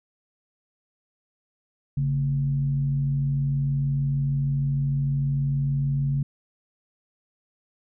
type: tone with frequency modulation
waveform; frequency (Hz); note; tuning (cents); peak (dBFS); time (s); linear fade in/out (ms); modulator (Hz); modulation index
sine; 140; C#3; +18; -21; 1.97-6.23; 5; 86.5; 0.36
effects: none